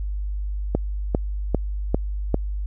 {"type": "click train", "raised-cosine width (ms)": 2, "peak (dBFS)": -6, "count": 5, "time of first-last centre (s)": [0.75, 2.344], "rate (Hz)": 2.51, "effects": ["added 50 Hz sine -24 dBFS peak until 2.66 s"]}